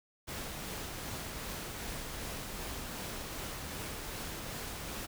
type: noise with tremolo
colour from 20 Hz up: pink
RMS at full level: -40 dBFS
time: 0.27-5.07 s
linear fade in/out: 20 ms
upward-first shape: triangle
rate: 2.6 Hz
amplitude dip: 25%
effects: none